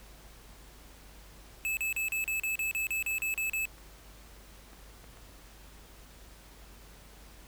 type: tone bursts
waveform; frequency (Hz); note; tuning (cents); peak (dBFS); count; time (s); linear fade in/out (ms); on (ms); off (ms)
square; 2608; E7; -19; -30; 13; 1.65-3.654; 0; 120; 37
type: clicks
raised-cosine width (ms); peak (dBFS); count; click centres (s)
0.5; -38; 9; 3.111 / 3.203 / 3.344 / 3.378 / 3.471 / 3.782 / 4.732 / 5.042 / 5.172
effects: added 50 Hz sine -53 dBFS peak until 7.47 s + pink hiss -55 dBFS RMS until 7.47 s